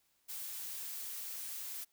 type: noise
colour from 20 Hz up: blue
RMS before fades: -43 dBFS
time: 0.28-1.85 s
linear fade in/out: 20 ms
effects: white hiss -75 dBFS RMS until 1.92 s